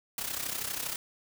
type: noise with amplitude modulation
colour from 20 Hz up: white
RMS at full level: -32 dBFS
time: 0.18-0.96 s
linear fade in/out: 2 ms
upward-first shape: sine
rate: 32.5 Hz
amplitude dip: 70%
effects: none